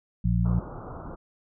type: harmonic tone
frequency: 58.27 Hz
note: A#1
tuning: in tune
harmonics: 1 / 2 / 3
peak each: -25 / -25 / -25 dBFS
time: 0.24-0.6 s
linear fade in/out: 10 ms
type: low-pass noise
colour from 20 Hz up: pink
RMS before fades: -39 dBFS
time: 0.44-1.16 s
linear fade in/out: 20 ms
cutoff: 1400 Hz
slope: 96 dB/octave
effects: none